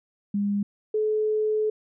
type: tone pair in turn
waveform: sine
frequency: 202.8 / 429.7 Hz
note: G#3 / A4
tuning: -41 / -41 cents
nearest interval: octave + minor second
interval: 1300 cents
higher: second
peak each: -22 / -21 dBFS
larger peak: second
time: 0.34-0.63 / 0.94-1.7 s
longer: second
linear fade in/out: 5 ms
effects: none